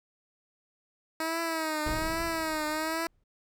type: tone with vibrato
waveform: 10% pulse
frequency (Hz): 318.4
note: D#4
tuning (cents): +40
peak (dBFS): -21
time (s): 1.2-3.07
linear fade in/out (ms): 2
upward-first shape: triangle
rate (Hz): 1.2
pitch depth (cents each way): 87
type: noise with exponential decay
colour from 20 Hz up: brown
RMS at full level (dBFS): -31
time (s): 1.86-3.24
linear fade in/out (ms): 5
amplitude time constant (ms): 300
effects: none